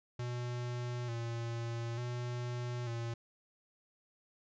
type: tone with vibrato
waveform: square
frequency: 119.3 Hz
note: A#2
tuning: 41 cents sharp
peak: -37 dBFS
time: 0.19-3.14 s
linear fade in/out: 5 ms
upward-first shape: square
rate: 0.56 Hz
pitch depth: 39 cents each way
effects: resampled to 16000 Hz